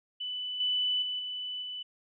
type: tone with level steps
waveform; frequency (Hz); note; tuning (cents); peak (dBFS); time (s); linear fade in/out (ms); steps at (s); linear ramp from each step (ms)
sine; 2989; F#7; +17; -33 / -26 / -31 / -34 / -36; 0.2-1.83; 10; 0.6 / 1.02 / 1.19 / 1.62; 5
effects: none